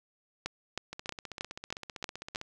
two click trains, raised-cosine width 0.2 ms, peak -23 / -16 dBFS, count 24 / 7, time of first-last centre 0.93-2.414 / 0.46-2.359 s, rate 15.5 / 3.16 Hz, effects none

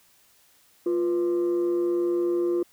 sine tone pair together, 349.2 / 493.9 Hz, F4 / B4, 0 / 0 cents, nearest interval tritone, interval 600 cents, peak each -20 / -30 dBFS, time 0.86-2.63 s, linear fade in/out 5 ms, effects tanh soft clip ceiling -19 dBFS + white hiss -60 dBFS RMS until 2.72 s

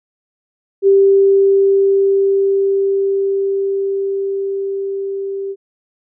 sine tone with level ramp, 392.6 Hz, G4, 3 cents sharp, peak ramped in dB -6 to -20 dBFS, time 0.82-5.56 s, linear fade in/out 50 ms, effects none

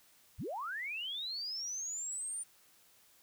sine linear sweep, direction up, 38.29 to 9190 Hz, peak -37 dBFS, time 0.38-2.44 s, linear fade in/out 20 ms, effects white hiss -65 dBFS RMS until 3.22 s

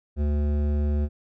sine tone with hard clipping, 73.42 Hz, D2, in tune, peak -23 dBFS, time 0.16-1.09 s, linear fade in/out 50 ms, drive 13 dB, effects none

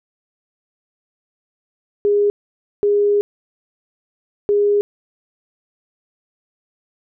sine tone bursts at uneven times, 410 Hz, G#4, 22 cents flat, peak -12 dBFS, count 3, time 2.05-2.3 / 2.83-3.21 / 4.49-4.81 s, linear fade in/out 0 ms, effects none

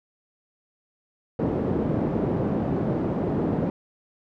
pink band-pass noise, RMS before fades -25 dBFS, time 1.39-3.7 s, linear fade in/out 2 ms, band 150 to 450 Hz, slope 12 dB/octave, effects none

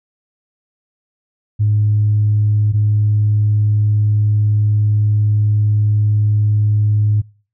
sine tone pair in turn, 105.3 / 105.3 Hz, G#2 / G#2, +24 / +24 cents, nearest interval unison, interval 0 cents, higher neither, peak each -10 dBFS, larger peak neither, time 1.59-2.73 / 2.73-7.22 s, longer second, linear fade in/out 20 ms, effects noise-tail reverb RT60 0.4 s tail -24 dB re dry + tanh soft clip ceiling -6 dBFS

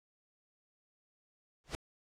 pink noise with exponential growth, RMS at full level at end -34 dBFS, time 1.64-1.75 s, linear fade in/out 0 ms, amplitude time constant 22 ms, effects low-pass 7000 Hz 12 dB/octave

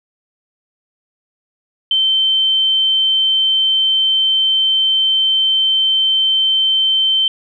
sine tone, 3100 Hz, G7, 20 cents flat, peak -11 dBFS, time 1.91-7.28 s, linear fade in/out 2 ms, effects none

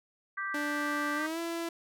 harmonic tone, 392 Hz, G4, in tune, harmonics 3 / 4 / 5, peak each -37 / -35 / -39 dBFS, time 0.37-1.27 s, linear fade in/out 10 ms
sawtooth tone with pitch glide, 293.7 to 335.4 Hz, D4 to E4, 0 to +30 cents, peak -29 dBFS, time 0.54-1.69 s, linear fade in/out 5 ms, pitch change +230 cents, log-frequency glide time 1.15-1.39 s
effects none

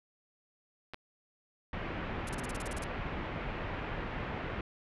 clicks, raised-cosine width 0.3 ms, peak -26 dBFS, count 2, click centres 0.936 / 0.944 s
pink low-pass noise, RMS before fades -38 dBFS, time 1.73-4.61 s, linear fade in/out 2 ms, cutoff 2600 Hz, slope 24 dB/octave
blue noise bursts, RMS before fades -41 dBFS, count 11, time 2.27-2.841 s, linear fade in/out 2 ms, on 21 ms, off 34 ms
effects resampled to 24000 Hz

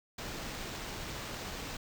pink noise with sample-and-hold, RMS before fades -41 dBFS, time 0.18-1.77 s, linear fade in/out 5 ms, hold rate 11025 Hz, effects none

